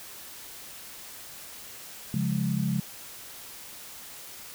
sine chord, Db major, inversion none, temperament equal with one note detuned, 138.59 / 175.42 / 207.7 Hz, Db3 / F3 / Ab3, 0 / +8 / 0 cents, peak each -29 dBFS, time 2.14-2.8 s, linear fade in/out 2 ms, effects white hiss -44 dBFS RMS until 4.54 s

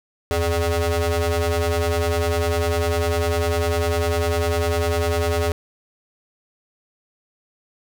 25% pulse ring-modulated tone, 170 Hz, F3, 46 cents flat, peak -12 dBFS, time 0.31-5.52 s, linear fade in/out 0 ms, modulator 250 Hz, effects none

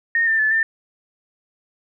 sine tone with pitch steps, 1844 / 1790 / 1736 / 1793 Hz, A#6 / A6 / A6 / A6, -19 / +29 / -24 / +32 cents, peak -15 dBFS, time 0.15-0.63 s, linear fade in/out 2 ms, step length 120 ms, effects none

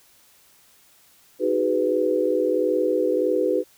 sine chord, G# minor seventh, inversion second, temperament just, 311.5 / 373.8 / 415.3 / 498.4 Hz, D#4 / F#4 / G#4 / B4, +2 / +18 / 0 / +16 cents, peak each -26 / -24 / -26 / -22 dBFS, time 1.39-3.64 s, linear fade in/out 50 ms, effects white hiss -56 dBFS RMS until 3.77 s

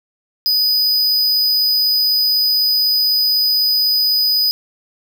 square tone, 4978 Hz, D#8, in tune, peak -13 dBFS, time 0.46-4.51 s, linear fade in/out 0 ms, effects none

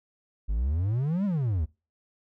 triangle exponential two-way sweep, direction up then down, 47.31 to 210.3 to 70.9 Hz, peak -22 dBFS, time 0.48-1.66 s, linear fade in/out 20 ms, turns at 1.25 s, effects noise-tail reverb RT60 0.3 s tail -23 dB re dry

